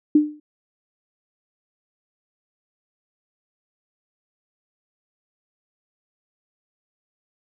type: tone with exponential decay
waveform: sine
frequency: 299.9 Hz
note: D4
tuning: 36 cents sharp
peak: -8 dBFS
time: 0.15-0.4 s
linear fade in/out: 5 ms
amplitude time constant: 53 ms
effects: none